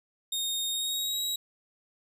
sawtooth tone with pitch glide, 3700 to 3842 Hz, A#7 to B7, -14 to -48 cents, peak -26 dBFS, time 0.32-1.36 s, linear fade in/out 5 ms, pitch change +66 cents, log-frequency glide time 0.7-1.22 s, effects none

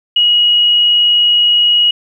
sine tone with frequency modulation, 2900 Hz, F#7, 35 cents flat, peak -7 dBFS, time 0.16-1.91 s, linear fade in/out 5 ms, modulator 21.1 Hz, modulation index 0.28, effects 8-bit

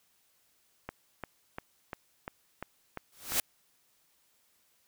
click train, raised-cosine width 0.5 ms, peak -22 dBFS, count 8, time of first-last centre 0.89-3.321 s, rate 2.88 Hz
white noise with exponential growth, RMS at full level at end -25 dBFS, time 3.12-3.4 s, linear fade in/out 2 ms, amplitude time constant 59 ms
effects white hiss -70 dBFS RMS until 4.87 s

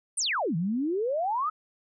sine exponential two-way sweep, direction down then up, 9956 to 155.56 to 1307 Hz, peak -25 dBFS, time 0.17-1.5 s, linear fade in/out 10 ms, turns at 0.56 s, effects none

